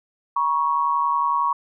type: tone pair together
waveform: sine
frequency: 958 / 1108.9 Hz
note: A#5 / C#6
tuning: +47 / 0 cents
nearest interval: minor third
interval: 253 cents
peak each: -22 / -20 dBFS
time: 0.36-1.53 s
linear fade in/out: 5 ms
effects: none